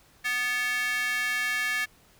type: tone with high-pass filter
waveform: square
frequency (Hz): 247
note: B3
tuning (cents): 0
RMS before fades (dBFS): -28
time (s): 0.24-1.86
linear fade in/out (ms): 20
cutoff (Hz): 1900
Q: 6
effects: pink hiss -59 dBFS RMS until 2.19 s